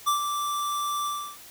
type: tone with ADSR envelope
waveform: square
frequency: 1171 Hz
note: D6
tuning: 5 cents flat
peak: -20 dBFS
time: 0.06-1.38 s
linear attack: 20 ms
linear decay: 110 ms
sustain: -7 dB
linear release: 320 ms
effects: white hiss -47 dBFS RMS until 1.5 s